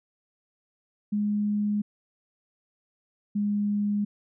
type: tone pair in turn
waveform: sine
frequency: 207.7 / 205.8 Hz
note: G#3 / G#3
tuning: 0 / -16 cents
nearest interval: unison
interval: 16 cents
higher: first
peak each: -23 / -23 dBFS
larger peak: neither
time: 1.12-1.82 / 3.35-4.05 s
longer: neither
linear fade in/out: 10 ms
effects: none